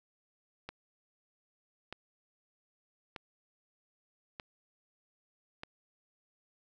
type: click train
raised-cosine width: 0.3 ms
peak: -25 dBFS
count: 5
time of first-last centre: 0.69-5.634 s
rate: 0.809 Hz
effects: none